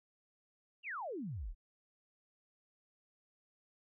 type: exponential sweep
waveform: sine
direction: down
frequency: 2940 to 30.5 Hz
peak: -39 dBFS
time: 0.83-1.55 s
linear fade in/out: 50 ms
effects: none